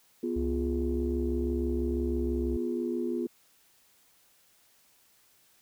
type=chord; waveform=sine; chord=F diminished; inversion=second; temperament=equal; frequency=246.9 / 349.2 / 415.3 Hz; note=Cb4 / F4 / Ab4; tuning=0 / 0 / 0 cents; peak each=-32 / -31 / -36 dBFS; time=0.23-3.27 s; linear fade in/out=5 ms
type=tone with pitch glide; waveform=sine; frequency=68.2 to 66.3 Hz; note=C#2 to C2; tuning=-28 to +23 cents; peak=-30 dBFS; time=0.36-2.57 s; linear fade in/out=5 ms; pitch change=-49 cents; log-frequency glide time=2.12-2.41 s
effects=tanh soft clip ceiling -18 dBFS + white hiss -64 dBFS RMS until 5.61 s